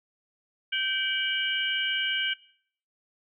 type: tone cluster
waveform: sine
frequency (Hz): 1554 / 2314 / 2900 / 3125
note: G6 / D7 / F#7 / G7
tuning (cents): -16 / -26 / -35 / -6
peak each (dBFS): -31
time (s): 0.72-2.34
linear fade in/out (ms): 10
effects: noise-tail reverb RT60 0.6 s tail -22 dB re dry